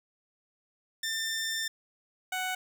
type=tone pair in turn; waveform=15% pulse; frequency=1792 / 743.1 Hz; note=A6 / F#5; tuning=+31 / +7 cents; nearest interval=octave + minor third; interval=1524 cents; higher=first; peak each=-24 dBFS; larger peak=neither; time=1.03-1.68 / 2.32-2.55 s; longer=first; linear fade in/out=5 ms; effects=none